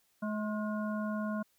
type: harmonic tone with a mistuned harmonic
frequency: 212.8 Hz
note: G#3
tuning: 42 cents sharp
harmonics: 1 / 3 / 5 / 7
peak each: -33 / -40 / -43 / -44 dBFS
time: 0.22-1.43 s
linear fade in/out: 10 ms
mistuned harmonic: 7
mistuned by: -63 cents
effects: white hiss -72 dBFS RMS until 1.58 s